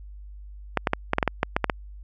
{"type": "clicks", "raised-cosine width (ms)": 0.5, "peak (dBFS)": -5, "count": 11, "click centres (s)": [0.773, 0.872, 0.934, 1.134, 1.184, 1.228, 1.277, 1.431, 1.565, 1.643, 1.698], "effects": ["added 50 Hz sine -39 dBFS peak until 2.03 s"]}